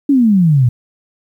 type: exponential sweep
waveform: sine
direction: down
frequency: 292.1 to 116.54 Hz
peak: -7 dBFS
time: 0.09-0.69 s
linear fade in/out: 5 ms
effects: 8-bit